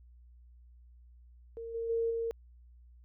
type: tone with level steps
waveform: sine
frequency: 459.1 Hz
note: A#4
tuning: 26 cents flat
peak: -39 / -33 / -28 / -31 dBFS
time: 1.57-2.31 s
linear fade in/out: 0 ms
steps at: 1.74 / 1.89 / 2.1 s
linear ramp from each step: 10 ms
effects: added 60 Hz sine -54 dBFS peak until 3.04 s